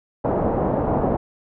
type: low-pass noise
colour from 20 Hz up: white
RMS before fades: -21 dBFS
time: 0.24-1.17 s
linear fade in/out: 10 ms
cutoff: 770 Hz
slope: 24 dB/octave
effects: none